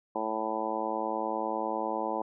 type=harmonic tone; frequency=110 Hz; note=A2; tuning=in tune; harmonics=2 / 3 / 4 / 5 / 6 / 7 / 8 / 9; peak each=-41 / -37 / -39 / -36 / -40 / -36 / -36 / -37 dBFS; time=0.15-2.22 s; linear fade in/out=5 ms; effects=none